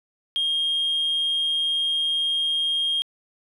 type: tone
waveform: sine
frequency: 3231 Hz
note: G#7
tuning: 48 cents flat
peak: -19 dBFS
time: 0.36-3.02 s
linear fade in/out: 0 ms
effects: tanh soft clip ceiling -18 dBFS + 10-bit